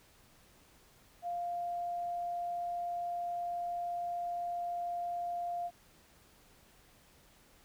sine tone, 698.5 Hz, F5, in tune, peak -34 dBFS, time 1.22-5.71 s, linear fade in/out 50 ms, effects pink hiss -63 dBFS RMS until 7.64 s

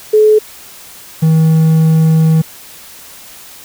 sine / triangle tone pair in turn, 428.7 / 159.84 Hz, A4 / D#3, -45 / +47 cents, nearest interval octave + perfect fourth, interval 1708 cents, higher first, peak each -4 dBFS, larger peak neither, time 0.13-0.39 / 1.22-2.42 s, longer second, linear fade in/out 10 ms, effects white hiss -35 dBFS RMS until 3.64 s

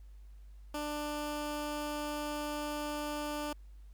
15% pulse tone, 296.3 Hz, D4, 15 cents sharp, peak -29 dBFS, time 0.74-3.53 s, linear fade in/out 5 ms, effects added 50 Hz sine -49 dBFS peak until 3.93 s + pink hiss -73 dBFS RMS until 3.93 s

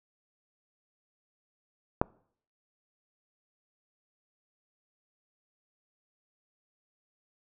click, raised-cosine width 1 ms, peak -9 dBFS, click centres 2.015 s, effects noise-tail reverb RT60 0.6 s tail -25 dB re dry

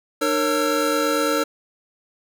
square tone cluster, 301.5 / 463.3 / 552 / 1341 Hz, D4 / A#4 / C#5 / E6, +46 / -11 / -7 / +29 cents, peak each -25 dBFS, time 0.21-1.44 s, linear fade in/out 10 ms, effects none

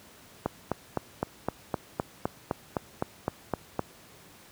click train, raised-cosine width 1 ms, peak -12 dBFS, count 14, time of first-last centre 0.46-3.793 s, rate 3.9 Hz, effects pink hiss -53 dBFS RMS until 4.51 s + high-pass 80 Hz 12 dB/octave

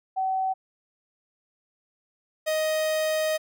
sine / 45% pulse tone pair in turn, 760 / 625.3 Hz, F#5 / D#5, +46 / +8 cents, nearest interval minor third, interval 338 cents, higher first, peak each -23 dBFS, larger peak neither, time 0.16-0.54 / 2.46-3.38 s, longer second, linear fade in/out 20 ms, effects none

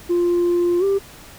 sine tone with pitch glide, 349.2 to 394.2 Hz, F4 to G4, 0 to +10 cents, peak -13 dBFS, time 0.09-0.99 s, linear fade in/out 20 ms, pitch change +210 cents, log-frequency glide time 0.79-0.84 s, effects tanh soft clip ceiling -13 dBFS + pink hiss -42 dBFS RMS until 1.38 s

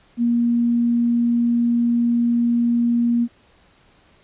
sine tone, 236.7 Hz, A#3, 27 cents sharp, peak -15 dBFS, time 0.17-3.28 s, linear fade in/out 50 ms, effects pink hiss -55 dBFS RMS until 4.23 s + resampled to 8000 Hz

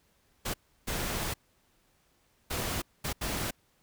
pink noise bursts at uneven times, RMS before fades -33 dBFS, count 5, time 0.45-0.54 / 0.87-1.34 / 2.5-2.82 / 3.04-3.13 / 3.21-3.51 s, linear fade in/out 10 ms, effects pink hiss -69 dBFS RMS until 3.82 s

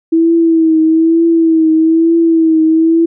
sine tone with vibrato, 325.4 Hz, E4, 22 cents flat, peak -6 dBFS, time 0.12-3.06 s, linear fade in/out 10 ms, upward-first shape triangle, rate 1.1 Hz, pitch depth 50 cents each way, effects none

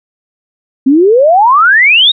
sine exponential sweep, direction up, 254.9 to 3833 Hz, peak -3 dBFS, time 0.86-2.12 s, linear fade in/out 10 ms, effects none

